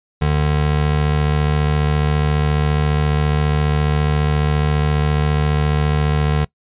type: tone pair together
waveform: square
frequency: 74.6 / 149.2 Hz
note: D2 / D3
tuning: +28 / +28 cents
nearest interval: octave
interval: 1200 cents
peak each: -19 / -17 dBFS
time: 0.21-6.45 s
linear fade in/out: 10 ms
effects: noise-tail reverb RT60 0.1 s tail -22 dB re dry + resampled to 8000 Hz